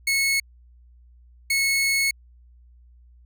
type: tone bursts at uneven times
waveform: sawtooth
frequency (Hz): 2192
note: C#7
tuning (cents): -20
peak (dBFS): -16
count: 2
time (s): 0.07-0.4 / 1.5-2.11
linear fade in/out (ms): 5
effects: added 60 Hz sine -49 dBFS peak until 3.25 s